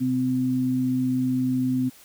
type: tone pair together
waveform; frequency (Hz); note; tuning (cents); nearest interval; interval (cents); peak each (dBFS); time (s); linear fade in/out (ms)
sine; 127.74 / 256; C3 / C4; -41 / -38; octave; 1203; -29 / -21; 0-1.9; 20
effects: white hiss -51 dBFS RMS until 2.04 s